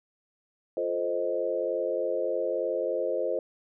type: chord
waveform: sine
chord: F dominant seventh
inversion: none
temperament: equal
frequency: 349.2 / 440 / 523.3 / 622.3 Hz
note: F4 / A4 / C5 / Eb5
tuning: 0 / 0 / 0 / 0 cents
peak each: -34 / -33 / -29 / -32 dBFS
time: 0.77-3.39 s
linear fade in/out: 2 ms
effects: none